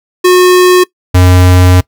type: tone pair in turn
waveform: square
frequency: 363 / 90.75 Hz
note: F#4 / F#2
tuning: -33 / -33 cents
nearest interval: 2 octaves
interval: 2400 cents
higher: first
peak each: -3 dBFS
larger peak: neither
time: 0.24-0.84 / 1.14-1.81 s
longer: second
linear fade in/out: 10 ms
effects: noise-tail reverb RT60 0.1 s tail -21 dB re dry